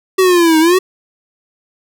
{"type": "linear two-way sweep", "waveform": "square", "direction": "down then up", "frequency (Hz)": [382.4, 311.1, 382.4], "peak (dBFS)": -8, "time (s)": [0.18, 0.79], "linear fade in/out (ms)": 10, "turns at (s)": 0.59, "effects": []}